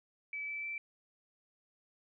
sine tone with pitch steps, 2300 / 2316 / 2332 Hz, D7 / D7 / D7, -37 / -25 / -13 cents, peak -37 dBFS, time 0.33-0.78 s, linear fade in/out 2 ms, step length 150 ms, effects none

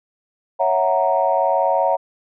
sine chord, F# dominant seventh, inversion second, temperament equal, 554.4 / 659.3 / 740 / 932.3 Hz, C#5 / E5 / F#5 / A#5, 0 / 0 / 0 / 0 cents, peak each -20 dBFS, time 0.59-1.97 s, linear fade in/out 20 ms, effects tanh soft clip ceiling -4 dBFS

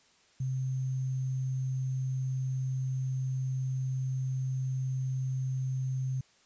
sine tone with sample-and-hold, 130.4 Hz, C3, 5 cents flat, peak -29 dBFS, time 0.4-6.21 s, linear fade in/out 5 ms, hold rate 6300 Hz, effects white hiss -64 dBFS RMS until 6.45 s + resampled to 16000 Hz

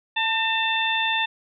harmonic tone with a mistuned harmonic, 890 Hz, A5, 20 cents sharp, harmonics 1 / 2 / 3 / 4, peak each -26 / -26 / -26 / -26 dBFS, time 0.16-1.26 s, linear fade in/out 10 ms, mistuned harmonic 2, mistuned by +27 cents, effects none

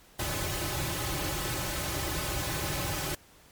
pink noise with comb filter, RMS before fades -32 dBFS, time 0.19-3.15 s, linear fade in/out 5 ms, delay 4.3 ms, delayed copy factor -0.9, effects pink hiss -57 dBFS RMS until 3.51 s + MP3 96 kbps

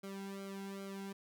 sawtooth tone with flanger, 196 Hz, G3, in tune, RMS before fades -45 dBFS, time 0.03-1.13 s, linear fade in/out 10 ms, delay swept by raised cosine 1.1 to 1.67 ms, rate 2.5 Hz, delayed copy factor -0.95, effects none

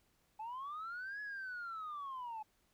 sine linear two-way sweep, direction up then down, 846 to 1702 to 846 Hz, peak -40 dBFS, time 0.39-2.43 s, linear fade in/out 10 ms, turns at 1.21 s, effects tanh soft clip ceiling -39 dBFS + pink hiss -75 dBFS RMS until 2.73 s

